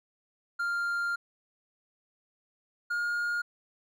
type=tone pair in turn; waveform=triangle; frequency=1396.9 / 1422.1 Hz; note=F6 / F6; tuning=0 / +31 cents; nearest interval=unison; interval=31 cents; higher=second; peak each=-26 dBFS; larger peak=neither; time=0.59-1.16 / 2.9-3.42 s; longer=first; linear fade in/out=10 ms; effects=none